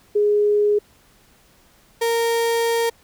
sine / 35% pulse tone pair in turn, 415.3 / 463.1 Hz, G#4 / A#4, 0 / -11 cents, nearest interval major second, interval 189 cents, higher second, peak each -14 / -16 dBFS, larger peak first, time 0.15-0.79 / 2.01-2.9 s, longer second, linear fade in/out 10 ms, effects pink hiss -55 dBFS RMS until 3.03 s

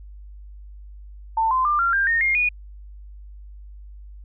sine tone with pitch steps, 894 / 1032.9 / 1193.3 / 1378.7 / 1592.9 / 1840.4 / 2126 / 2457 Hz, A5 / C6 / D6 / F6 / G6 / A#6 / C7 / D#7, +27 / -23 / +27 / -23 / +27 / -23 / +27 / -22 cents, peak -17 dBFS, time 1.37-2.49 s, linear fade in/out 5 ms, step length 140 ms, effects added 50 Hz sine -38 dBFS peak until 4.24 s

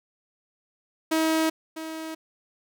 sawtooth tone with echo, 319.5 Hz, D#4, 46 cents sharp, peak -17 dBFS, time 1.11-1.5 s, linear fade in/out 10 ms, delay 650 ms, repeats 1, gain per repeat -12 dB, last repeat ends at 2.15 s, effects none

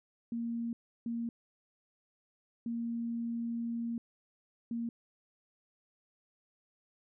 sine tone bursts at uneven times, 233.1 Hz, A#3, in tune, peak -33 dBFS, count 4, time 0.32-0.73 / 1.06-1.29 / 2.66-3.98 / 4.71-4.89 s, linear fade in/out 2 ms, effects none

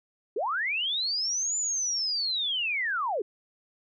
sine linear two-way sweep, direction up then down, 357.5 to 7120 to 357.5 Hz, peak -26 dBFS, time 0.36-3.22 s, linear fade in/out 5 ms, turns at 1.57 s, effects none

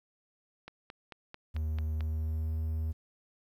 click train, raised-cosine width 0.3 ms, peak -28 dBFS, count 7, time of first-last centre 0.68-2.007 s, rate 4.52 Hz
triangle tone with pitch glide, 77.78 to 79.32 Hz, D#2 to D#2, 0 to +34 cents, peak -28 dBFS, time 1.54-2.93 s, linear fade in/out 20 ms, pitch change +34 cents, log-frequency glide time 1.92-2.51 s
effects 11-bit

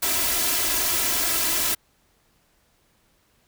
white noise with comb filter, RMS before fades -23 dBFS, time 0.02-1.75 s, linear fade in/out 10 ms, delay 3 ms, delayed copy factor +0.8, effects pink hiss -64 dBFS RMS until 3.47 s

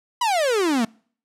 45% pulse exponential sweep, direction down, 1011 to 216 Hz, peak -18 dBFS, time 0.21-0.85 s, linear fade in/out 5 ms, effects noise-tail reverb RT60 0.5 s tail -26 dB re dry + low-pass 10000 Hz 12 dB/octave

